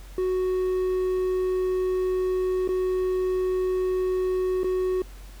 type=tone with dropouts; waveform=triangle; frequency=370 Hz; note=F#4; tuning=in tune; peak=-20 dBFS; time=0.18-5.02 s; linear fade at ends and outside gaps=2 ms; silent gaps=2.677-2.689 / 4.634-4.643 s; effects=added 46 Hz sine -40 dBFS peak until 5.4 s + pink hiss -51 dBFS RMS until 5.4 s